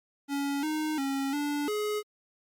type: tone with pitch steps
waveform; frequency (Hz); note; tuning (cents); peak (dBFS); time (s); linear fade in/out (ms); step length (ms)
square; 281.3 / 308.9 / 273.3 / 291.1 / 420.9; C#4 / D#4 / C#4 / D4 / G#4; +26 / -12 / -24 / -15 / +23; -29; 0.28-2.03; 50; 350
effects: Opus 48 kbps